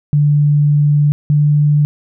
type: tone pair in turn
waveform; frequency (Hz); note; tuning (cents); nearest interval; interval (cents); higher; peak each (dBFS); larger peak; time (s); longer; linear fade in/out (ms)
sine; 146.83 / 147.77; D3 / D3; 0 / +11; unison; 11; second; -8; neither; 0.13-1.12 / 1.3-1.85; first; 0
effects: none